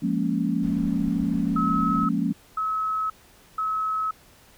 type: chord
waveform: sine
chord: Bb minor seventh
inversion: second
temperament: equal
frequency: 174.61 / 207.7 / 233.1 / 277.2 Hz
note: F3 / Ab3 / Bb3 / Db4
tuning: 0 / 0 / 0 / 0 cents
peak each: -27 dBFS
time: 0.02-2.33 s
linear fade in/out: 10 ms
type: noise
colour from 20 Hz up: brown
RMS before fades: -39 dBFS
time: 0.62-2.06 s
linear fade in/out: 20 ms
type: tone bursts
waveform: sine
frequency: 1288 Hz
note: E6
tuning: 41 cents flat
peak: -23 dBFS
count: 3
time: 1.56-4.11 s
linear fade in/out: 5 ms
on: 530 ms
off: 480 ms
effects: pink hiss -54 dBFS RMS until 4.57 s